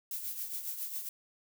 violet noise with tremolo, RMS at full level -36 dBFS, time 0.11-1.09 s, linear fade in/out 2 ms, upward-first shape triangle, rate 7.3 Hz, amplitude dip 65%, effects none

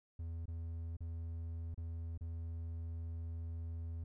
triangle tone with dropouts, 82.8 Hz, E2, 8 cents sharp, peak -38 dBFS, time 0.19-4.04 s, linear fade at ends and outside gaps 5 ms, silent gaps 0.457-0.48 / 0.968-1.005 / 1.745-1.776 / 2.177-2.209 s, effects none

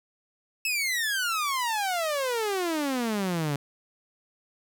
sawtooth exponential sweep, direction down, 2643 to 138.59 Hz, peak -22 dBFS, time 0.65-3.56 s, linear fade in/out 2 ms, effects none

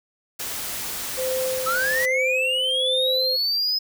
white noise, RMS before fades -30 dBFS, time 0.39-2.06 s, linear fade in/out 10 ms
sine tone with tremolo, 517 Hz, C5, 21 cents flat, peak -22 dBFS, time 1.17-3.37 s, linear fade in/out 20 ms, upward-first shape sine, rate 1.2 Hz, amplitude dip 55%
triangle linear sweep, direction up, 1274 to 5110 Hz, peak -19 dBFS, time 1.66-3.79 s, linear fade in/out 10 ms
effects none

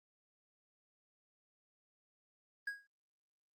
triangle tone with exponential decay, 1646 Hz, G#6, 16 cents flat, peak -32 dBFS, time 2.67-2.87 s, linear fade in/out 5 ms, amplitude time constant 43 ms, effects Opus 32 kbps

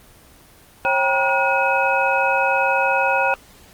sine tone cluster, 542 / 784 / 955 / 1444 / 2542 Hz, C#5 / G5 / A#5 / F#6 / D#7, -39 / 0 / +42 / -43 / +36 cents, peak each -22 dBFS, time 0.85-3.34 s, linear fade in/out 0 ms, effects pink hiss -48 dBFS RMS until 3.73 s + Opus 24 kbps

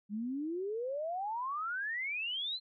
sine exponential sweep, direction up, 199.3 to 4186 Hz, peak -34 dBFS, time 0.09-2.6 s, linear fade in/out 50 ms, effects none

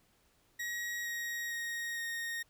40% pulse tone with pitch steps, 1900 / 1885.8 / 1871.7 / 1857.7 Hz, A#6 / A#6 / A#6 / A#6, +33 / +20 / +7 / -6 cents, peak -35 dBFS, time 0.59-2.43 s, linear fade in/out 10 ms, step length 460 ms, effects pink hiss -70 dBFS RMS until 2.49 s

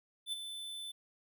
square tone with ADSR envelope, 3519 Hz, A7, in tune, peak -34 dBFS, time 0.26-0.92 s, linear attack 65 ms, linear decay 20 ms, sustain -8 dB, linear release 13 ms, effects none

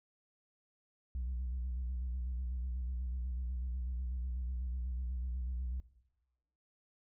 sine tone with vibrato, 62.2 Hz, B1, 13 cents sharp, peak -33 dBFS, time 1.15-5.8 s, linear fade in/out 0 ms, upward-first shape square, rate 8.1 Hz, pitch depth 59 cents each way, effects noise-tail reverb RT60 1.0 s tail -18 dB re dry + tanh soft clip ceiling -33 dBFS

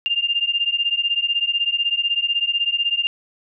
sine beating tone pair, 2794 / 2810 Hz, F7 / F7, 0 / +10 cents, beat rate 16 Hz, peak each -21 / -21 dBFS, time 0.06-3.07 s, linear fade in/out 0 ms, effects none

